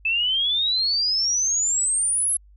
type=exponential sweep; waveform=sine; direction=up; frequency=2602 to 11060 Hz; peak=-19 dBFS; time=0.05-2.37 s; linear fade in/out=5 ms; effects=added 50 Hz sine -48 dBFS peak until 2.56 s